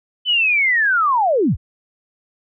sine linear sweep, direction down, 3047 to 36.64 Hz, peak -13 dBFS, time 0.25-1.57 s, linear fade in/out 50 ms, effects none

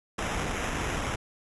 pink noise with sample-and-hold, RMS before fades -31 dBFS, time 0.18-1.16 s, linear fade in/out 10 ms, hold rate 4410 Hz, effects resampled to 24000 Hz

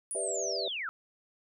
sine linear sweep, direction down, 9956 to 1258 Hz, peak -33 dBFS, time 0.11-0.89 s, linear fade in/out 0 ms
sine chord, E minor seventh, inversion first, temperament equal, 392 / 493.9 / 587.3 / 659.3 Hz, G4 / B4 / D5 / E5, 0 / 0 / 0 / 0 cents, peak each -38 dBFS, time 0.15-0.68 s, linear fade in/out 2 ms
effects none

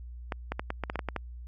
clicks, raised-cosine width 0.5 ms, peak -16 dBFS, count 10, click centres 0.322 / 0.52 / 0.595 / 0.704 / 0.837 / 0.899 / 0.957 / 0.992 / 1.087 / 1.163 s, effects added 60 Hz sine -40 dBFS peak until 1.47 s + AAC 48 kbps

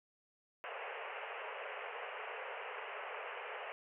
pink band-pass noise, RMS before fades -45 dBFS, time 0.64-3.72 s, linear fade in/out 0 ms, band 420 to 2900 Hz, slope 96 dB/octave, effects none

